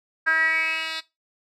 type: tone with band-pass filter sweep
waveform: 10% pulse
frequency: 321.3 Hz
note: E4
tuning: 44 cents flat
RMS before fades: -24 dBFS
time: 0.26-1.01 s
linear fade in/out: 20 ms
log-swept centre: 1600 to 3600 Hz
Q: 7.6
effects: noise-tail reverb RT60 0.2 s tail -17 dB re dry